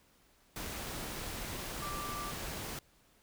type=tone in noise; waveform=sine; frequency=1174.7 Hz; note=D6; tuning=in tune; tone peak=-40 dBFS; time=1.82-2.31 s; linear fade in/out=2 ms; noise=pink; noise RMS=-41 dBFS; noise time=0.56-2.79 s; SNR=-2 dB; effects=pink hiss -67 dBFS RMS until 3.22 s